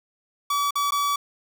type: tone with dropouts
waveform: 45% pulse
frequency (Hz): 1144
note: D6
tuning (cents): -46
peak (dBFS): -21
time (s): 0.5-1.16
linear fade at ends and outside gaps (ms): 5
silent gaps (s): 0.708-0.755 / 0.908-0.92
effects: none